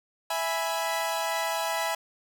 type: chord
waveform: sawtooth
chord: E major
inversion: none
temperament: equal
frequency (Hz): 659.3 / 830.6 / 987.8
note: E5 / G#5 / B5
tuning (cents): 0 / 0 / 0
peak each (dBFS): -27 / -28 / -28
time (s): 0.3-1.95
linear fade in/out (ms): 5
effects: none